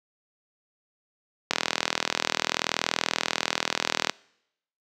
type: click train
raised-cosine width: 0.2 ms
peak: -4 dBFS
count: 106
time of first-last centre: 1.51-4.096 s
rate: 40.6 Hz
effects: noise-tail reverb RT60 0.8 s tail -24 dB re dry + high-pass 200 Hz 12 dB/octave